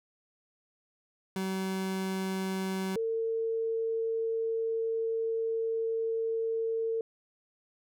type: tone pair in turn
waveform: 30% pulse / sine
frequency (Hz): 190 / 451.9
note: F#3 / A4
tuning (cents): +46 / +46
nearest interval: octave + minor third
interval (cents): 1500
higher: second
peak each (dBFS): -28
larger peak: neither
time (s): 1.36-2.96 / 2.96-7.01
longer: second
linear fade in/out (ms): 2
effects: none